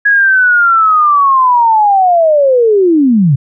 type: linear sweep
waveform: sine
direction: down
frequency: 1673 to 125.5 Hz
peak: -5 dBFS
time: 0.05-3.36 s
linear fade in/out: 10 ms
effects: none